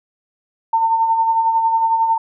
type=tone with tremolo; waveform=sine; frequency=904 Hz; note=A5; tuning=47 cents sharp; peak=-11 dBFS; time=0.73-2.18 s; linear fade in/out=5 ms; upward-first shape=sine; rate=11 Hz; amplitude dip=45%; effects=none